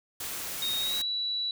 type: noise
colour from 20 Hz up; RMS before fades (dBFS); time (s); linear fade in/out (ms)
white; -36; 0.2-1.02; 5
type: tone with pitch glide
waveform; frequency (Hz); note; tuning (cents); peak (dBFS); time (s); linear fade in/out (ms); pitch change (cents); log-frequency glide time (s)
sine; 3729 to 3935; A#7 to B7; 0 to -7; -28; 0.62-1.51; 2; +93; 0.77-1.07
effects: none